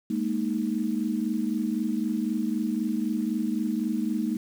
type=chord; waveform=sine; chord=Ab suspended second; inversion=none; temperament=equal with one note detuned; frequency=209.2 / 233.1 / 311.1 Hz; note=Ab3 / Bb3 / Eb4; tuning=+13 / 0 / 0 cents; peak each=-29 / -28 / -30 dBFS; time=0.1-4.37 s; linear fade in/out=5 ms; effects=8-bit